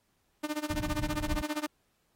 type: tone with tremolo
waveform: sawtooth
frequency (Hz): 301.2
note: D4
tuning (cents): +44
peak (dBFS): -25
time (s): 0.43-1.67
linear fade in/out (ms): 10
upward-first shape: sine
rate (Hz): 15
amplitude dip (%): 90
type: low-pass noise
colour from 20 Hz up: pink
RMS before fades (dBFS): -35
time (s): 0.7-1.42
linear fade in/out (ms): 0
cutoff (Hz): 160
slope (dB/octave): 12
effects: pink hiss -74 dBFS RMS until 2.15 s + AAC 48 kbps